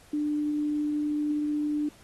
sine tone, 297.5 Hz, D4, 22 cents sharp, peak -25 dBFS, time 0.13-1.89 s, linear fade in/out 5 ms, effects pink hiss -56 dBFS RMS until 2.03 s + AAC 32 kbps

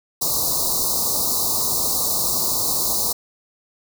white band-stop noise, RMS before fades -21 dBFS, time 0.21-3.13 s, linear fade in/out 10 ms, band 1200 to 3900 Hz, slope 96 dB/octave, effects none

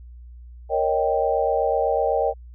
sine chord, Eb dominant seventh, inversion second, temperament equal, 466.2 / 554.4 / 622.3 / 784 Hz, Bb4 / Db5 / Eb5 / G5, 0 / 0 / 0 / 0 cents, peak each -24 dBFS, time 0.69-2.34 s, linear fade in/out 50 ms, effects added 60 Hz sine -39 dBFS peak until 2.54 s

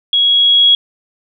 sine tone with level ramp, 3322 Hz, G#7, in tune, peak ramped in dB -9 to -5 dBFS, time 0.13-0.75 s, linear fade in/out 2 ms, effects none

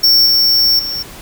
square tone with level steps, 5460 Hz, F8, 40 cents flat, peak -7 / -9 / -19 dBFS, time 0.03-1.03 s, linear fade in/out 10 ms, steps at 0.26 / 0.79 s, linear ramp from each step 2 ms, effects pink hiss -34 dBFS RMS until 1.21 s

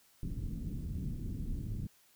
pink low-pass noise, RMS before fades -38 dBFS, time 0.23-1.87 s, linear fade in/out 2 ms, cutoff 250 Hz, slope 24 dB/octave, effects white hiss -66 dBFS RMS until 2.15 s

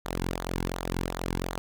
sawtooth tone with flanger, 44.2 Hz, F1, 22 cents sharp, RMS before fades -32 dBFS, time 0.05-1.58 s, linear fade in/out 0 ms, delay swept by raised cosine 0.36 to 1.66 ms, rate 2.7 Hz, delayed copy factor -0.75, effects none

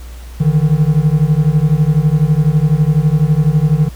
triangle beating tone pair, 146.83 / 158.83 Hz, D3 / D#3, 0 / +36 cents, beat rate 12 Hz, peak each -10 dBFS, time 0.4-3.89 s, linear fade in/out 10 ms, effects added 60 Hz sine -28 dBFS peak until 3.95 s + pink hiss -41 dBFS RMS until 3.95 s

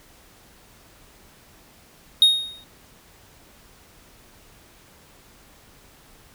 triangle tone with exponential decay, 3729 Hz, A#7, in tune, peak -7 dBFS, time 2.22-2.64 s, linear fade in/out 1 ms, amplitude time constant 91 ms, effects pink hiss -52 dBFS RMS until 6.34 s

